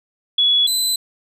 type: tone pair in turn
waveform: sine / 25% pulse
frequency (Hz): 3386 / 4027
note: G#7 / B7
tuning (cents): +33 / +33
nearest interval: minor third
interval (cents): 300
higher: second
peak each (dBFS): -12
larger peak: neither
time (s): 0.38-0.67 / 0.67-0.96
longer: neither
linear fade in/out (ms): 5
effects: none